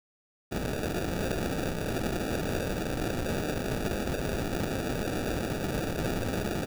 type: noise with sample-and-hold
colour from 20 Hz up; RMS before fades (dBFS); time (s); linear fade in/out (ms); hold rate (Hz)
white; -31; 0.51-6.66; 20; 1050
effects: none